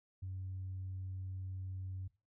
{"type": "tone", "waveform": "sine", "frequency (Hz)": 93.9, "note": "F#2", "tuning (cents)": 26, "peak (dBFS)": -39, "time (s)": [0.22, 2.08], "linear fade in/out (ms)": 10, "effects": ["noise-tail reverb RT60 0.3 s tail -20 dB re dry", "tanh soft clip ceiling -36 dBFS"]}